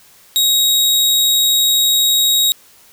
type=tone; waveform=sawtooth; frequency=3792 Hz; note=A#7; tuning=29 cents sharp; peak=-8 dBFS; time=0.36-2.52 s; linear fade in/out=0 ms; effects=white hiss -47 dBFS RMS until 2.92 s